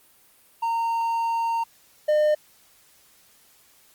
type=tone pair in turn; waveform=triangle; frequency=920 / 605.3 Hz; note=A#5 / D#5; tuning=-23 / -48 cents; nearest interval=perfect fifth; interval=725 cents; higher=first; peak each=-20 / -15 dBFS; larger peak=second; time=0.62-1.64 / 2.08-2.35 s; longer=first; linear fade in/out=10 ms; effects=white hiss -57 dBFS RMS until 3.94 s + Opus 32 kbps